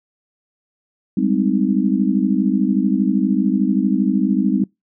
sine chord, Ab major seventh, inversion third, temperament just, 194.67 / 207.7 / 259.6 / 311.5 Hz, G3 / Ab3 / C4 / Eb4, -12 / 0 / -13 / +2 cents, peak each -19 / -20 / -19 / -22 dBFS, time 1.17-4.64 s, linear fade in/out 5 ms, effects noise-tail reverb RT60 0.2 s tail -26 dB re dry

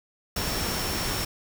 sine tone in noise, 5450 Hz, F8, 43 cents flat, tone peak -35 dBFS, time 0.36-1.25 s, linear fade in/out 5 ms, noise pink, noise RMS -29 dBFS, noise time 0.36-1.25 s, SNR -9 dB, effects none

